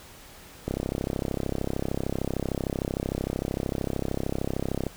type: click train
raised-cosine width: 2 ms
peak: -14 dBFS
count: 140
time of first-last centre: 0.68-4.867 s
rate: 33.2 Hz
effects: pink hiss -48 dBFS RMS until 4.96 s